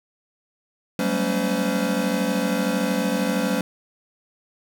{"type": "tone cluster", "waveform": "square", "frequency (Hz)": [185.9, 198.9, 227.5, 278.7, 510], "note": ["F#3", "G3", "A#3", "C#4", "C5"], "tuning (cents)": [8, 25, -42, 9, -44], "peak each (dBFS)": -28, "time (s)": [0.99, 3.61], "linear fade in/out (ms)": 2, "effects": ["9-bit"]}